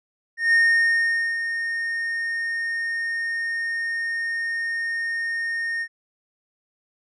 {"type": "tone with ADSR envelope", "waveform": "triangle", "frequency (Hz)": 1840, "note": "A#6", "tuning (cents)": -23, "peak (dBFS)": -12, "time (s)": [0.37, 5.88], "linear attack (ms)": 160, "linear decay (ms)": 840, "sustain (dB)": -10, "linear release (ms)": 63, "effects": ["resampled to 24000 Hz"]}